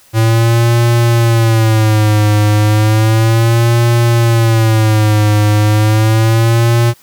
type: tone with vibrato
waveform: square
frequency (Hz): 111.3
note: A2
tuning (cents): +20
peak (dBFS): -8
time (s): 0.13-6.94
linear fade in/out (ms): 50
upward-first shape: sine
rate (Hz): 0.33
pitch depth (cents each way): 100
effects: white hiss -46 dBFS RMS until 7.02 s